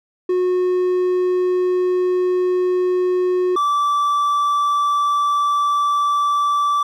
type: tone pair in turn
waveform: triangle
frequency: 364 / 1162.3 Hz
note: F#4 / D6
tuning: -28 / -18 cents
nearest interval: octave + minor sixth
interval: 2010 cents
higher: second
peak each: -13 dBFS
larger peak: neither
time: 0.29-3.56 / 3.56-6.83 s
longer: neither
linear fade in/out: 5 ms
effects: none